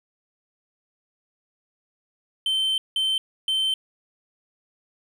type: tone bursts at uneven times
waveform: triangle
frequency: 3097 Hz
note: G7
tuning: 22 cents flat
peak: -19 dBFS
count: 3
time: 2.46-2.78 / 2.96-3.18 / 3.48-3.74 s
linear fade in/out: 2 ms
effects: none